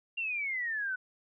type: exponential sweep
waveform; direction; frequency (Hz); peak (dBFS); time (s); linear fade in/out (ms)
sine; down; 2794 to 1480; -31; 0.17-0.96; 10
effects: none